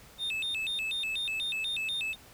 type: tone with vibrato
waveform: triangle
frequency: 3085 Hz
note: G7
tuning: 28 cents flat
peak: -29 dBFS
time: 0.18-2.16 s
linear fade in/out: 50 ms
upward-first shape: square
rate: 4.1 Hz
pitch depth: 290 cents each way
effects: pink hiss -54 dBFS RMS until 2.33 s